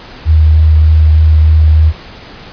sine tone with vibrato, 78 Hz, D#2, 5 cents sharp, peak -3 dBFS, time 0.25-1.93 s, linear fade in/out 50 ms, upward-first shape sine, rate 3.3 Hz, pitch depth 12 cents each way, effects pink hiss -32 dBFS RMS until 2.52 s + resampled to 11025 Hz

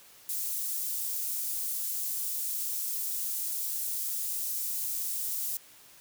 white high-pass noise, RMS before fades -33 dBFS, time 0.29-5.57 s, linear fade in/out 2 ms, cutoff 8100 Hz, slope 12 dB/octave, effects white hiss -55 dBFS RMS until 6 s

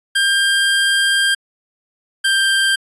25% pulse tone pair in turn, 1596 / 1581.3 Hz, G6 / G6, +31 / +15 cents, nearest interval unison, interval 16 cents, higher first, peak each -9 dBFS, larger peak neither, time 0.15-1.35 / 2.24-2.76 s, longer first, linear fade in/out 10 ms, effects resampled to 24000 Hz

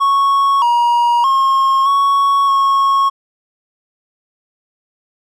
triangle tone with pitch steps, 1106 / 952 / 1077 / 1112 / 1097 Hz, C#6 / A#5 / C6 / C#6 / C#6, -4 / +36 / +50 / +5 / -18 cents, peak -8 dBFS, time 0-3.1 s, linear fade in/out 20 ms, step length 620 ms, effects none

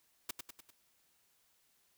white noise with echo, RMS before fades -38 dBFS, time 0.29-0.31 s, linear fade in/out 5 ms, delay 99 ms, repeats 4, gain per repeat -5 dB, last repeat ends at 0.706 s, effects white hiss -73 dBFS RMS until 1.97 s

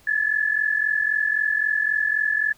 sine tone pair together, 1700 / 1743.8 Hz, G#6 / A6, +40 / -16 cents, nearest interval unison, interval 44 cents, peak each -22 dBFS, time 0.07-2.53 s, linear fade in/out 5 ms, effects pink hiss -55 dBFS RMS until 2.57 s

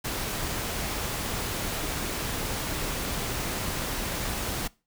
pink noise, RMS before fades -31 dBFS, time 0.04-4.68 s, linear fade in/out 10 ms, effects noise-tail reverb RT60 0.3 s tail -22 dB re dry

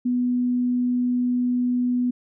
sine tone, 246.9 Hz, B3, in tune, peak -19 dBFS, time 0.05-2.11 s, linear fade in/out 10 ms, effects none

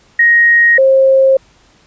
sine tone pair in turn, 1876 / 533.8 Hz, A#6 / C5, +11 / +35 cents, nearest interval octave + minor seventh, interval 2176 cents, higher first, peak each -5 dBFS, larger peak neither, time 0.19-0.78 / 0.78-1.37 s, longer neither, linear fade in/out 5 ms, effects pink hiss -49 dBFS RMS until 1.86 s + resampled to 16000 Hz

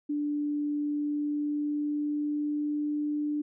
sine tone with pitch glide, 293.7 to 296.6 Hz, D4 to D4, 0 to +17 cents, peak -27 dBFS, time 0.09-3.42 s, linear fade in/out 10 ms, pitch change +17 cents, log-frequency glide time 0.78-2.98 s, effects none

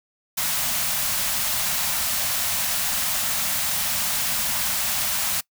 white band-stop noise, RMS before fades -24 dBFS, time 0.37-5.41 s, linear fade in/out 10 ms, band 250 to 570 Hz, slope 48 dB/octave, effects noise-tail reverb RT60 0.1 s tail -23 dB re dry

